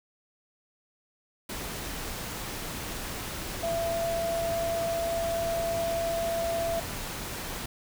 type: tone in noise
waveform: sine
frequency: 671 Hz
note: E5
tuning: 31 cents sharp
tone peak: -27 dBFS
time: 3.63-6.8 s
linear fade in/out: 5 ms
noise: pink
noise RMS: -36 dBFS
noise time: 1.49-7.66 s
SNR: +6 dB
effects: none